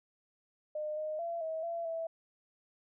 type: tone with pitch steps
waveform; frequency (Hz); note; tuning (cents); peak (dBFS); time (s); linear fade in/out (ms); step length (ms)
sine; 608 / 617 / 678 / 641 / 676 / 657; D#5 / D#5 / E5 / E5 / E5 / E5; -40 / -15 / +49 / -49 / +43 / -6; -34; 0.75-2.07; 5; 220
effects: none